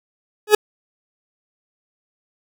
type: tone with exponential growth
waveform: 40% pulse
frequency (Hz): 422.5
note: G#4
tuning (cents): +30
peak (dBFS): -4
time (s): 0.47-0.55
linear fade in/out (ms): 5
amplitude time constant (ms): 17
effects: none